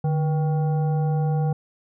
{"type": "tone with frequency modulation", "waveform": "sine", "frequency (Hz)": 150, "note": "D3", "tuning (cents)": 37, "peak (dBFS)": -19, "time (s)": [0.04, 1.53], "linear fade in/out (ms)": 5, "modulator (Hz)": 634, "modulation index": 0.48, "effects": []}